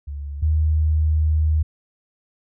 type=tone pair in turn; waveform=sine; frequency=71.5 / 77.66 Hz; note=D2 / D#2; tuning=-46 / -3 cents; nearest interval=minor second; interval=143 cents; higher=second; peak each=-27 / -15 dBFS; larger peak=second; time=0.07-0.42 / 0.42-1.63 s; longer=second; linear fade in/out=10 ms; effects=none